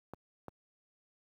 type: clicks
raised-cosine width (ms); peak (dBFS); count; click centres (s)
1; -29; 2; 0.136 / 0.483
effects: high-pass 80 Hz 12 dB/octave + 11-bit